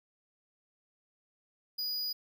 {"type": "tone", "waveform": "square", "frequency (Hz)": 4920, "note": "D#8", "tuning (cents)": -20, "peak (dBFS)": -33, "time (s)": [1.78, 2.13], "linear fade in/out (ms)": 10, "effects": []}